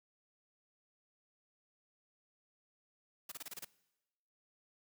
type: noise bursts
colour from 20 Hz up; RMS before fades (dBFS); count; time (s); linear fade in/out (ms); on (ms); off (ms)
white; -45; 7; 3.29-3.648; 5; 28; 27
effects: noise-tail reverb RT60 1.0 s tail -21 dB re dry + high-pass 100 Hz 12 dB/octave